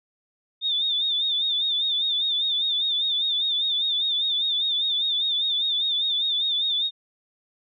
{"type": "tone with vibrato", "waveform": "sine", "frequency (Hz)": 3600, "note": "A7", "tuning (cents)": 39, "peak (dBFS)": -21, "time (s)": [0.61, 6.91], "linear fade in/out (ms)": 50, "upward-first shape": "sine", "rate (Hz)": 5, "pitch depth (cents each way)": 74, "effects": []}